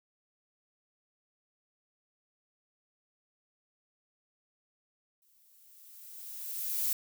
violet noise with exponential growth, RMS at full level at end -29 dBFS, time 5.22-6.93 s, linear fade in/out 1 ms, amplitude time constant 370 ms, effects none

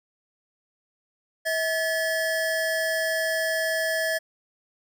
square tone pair together, 645 / 1721.9 Hz, E5 / A6, -38 / -38 cents, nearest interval octave + perfect fourth, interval 1700 cents, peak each -27 dBFS, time 1.45-4.19 s, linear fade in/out 20 ms, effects none

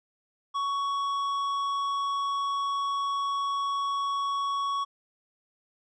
triangle tone with tanh clipping, 1117 Hz, C#6, 13 cents sharp, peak -28 dBFS, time 0.54-4.85 s, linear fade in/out 20 ms, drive 13 dB, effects none

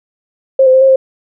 sine tone with pitch steps, 533 / 517 / 524 / 535 / 528 Hz, C5 / C5 / C5 / C5 / C5, +32 / -21 / +2 / +38 / +16 cents, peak -4 dBFS, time 0.59-0.96 s, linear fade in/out 5 ms, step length 74 ms, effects none

